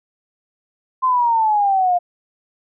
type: exponential sweep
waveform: sine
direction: down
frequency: 1047 to 698.5 Hz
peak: -13 dBFS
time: 1.02-1.99 s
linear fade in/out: 20 ms
effects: none